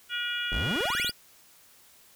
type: harmonic tone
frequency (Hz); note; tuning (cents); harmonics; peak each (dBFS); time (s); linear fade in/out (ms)
480; B4; -49; 3 / 4 / 5 / 6 / 7; -32 / -42 / -38 / -34 / -36; 0.09-1.12; 50
type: exponential sweep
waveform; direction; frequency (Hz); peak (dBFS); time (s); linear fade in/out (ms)
40% pulse; up; 38.89 to 5274; -28; 0.52-1.11; 10
type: click train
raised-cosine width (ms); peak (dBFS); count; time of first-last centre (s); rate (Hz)
2; -27; 13; 0.52-1.094; 20.9
effects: white hiss -57 dBFS RMS until 2.15 s